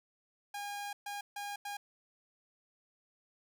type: tone bursts at uneven times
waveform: sawtooth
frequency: 814 Hz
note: G#5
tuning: 35 cents flat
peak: -35 dBFS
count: 4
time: 0.54-0.93 / 1.06-1.21 / 1.36-1.56 / 1.65-1.77 s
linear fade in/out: 5 ms
effects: none